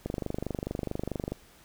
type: click train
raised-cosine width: 2 ms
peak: -18 dBFS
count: 32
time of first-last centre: 0.06-1.32 s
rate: 24.6 Hz
effects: pink hiss -57 dBFS RMS until 1.64 s